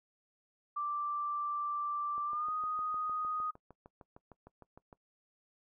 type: tone with pitch glide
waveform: sine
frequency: 1174.7 to 1244.6 Hz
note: D6 to D#6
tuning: 0 to 0 cents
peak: -33 dBFS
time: 0.76-3.51 s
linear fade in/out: 10 ms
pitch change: +100 cents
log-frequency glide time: 2.25-2.51 s
type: click train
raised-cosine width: 1 ms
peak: -38 dBFS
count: 19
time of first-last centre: 2.18-4.928 s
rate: 6.55 Hz
effects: noise-tail reverb RT60 0.1 s tail -20 dB re dry